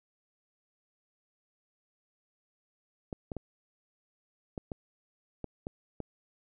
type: clicks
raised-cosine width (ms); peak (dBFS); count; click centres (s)
2; -23; 8; 3.128 / 3.318 / 3.367 / 4.578 / 4.718 / 5.443 / 5.669 / 6.003
effects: none